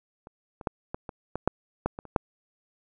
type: clicks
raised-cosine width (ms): 1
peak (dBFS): -30 / -27 / -12 / -18 / -22 / -16 / -7 / -11 / -22 / -30 / -7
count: 11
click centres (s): 0.271 / 0.612 / 0.672 / 0.945 / 1.092 / 1.356 / 1.476 / 1.86 / 1.989 / 2.053 / 2.162
effects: none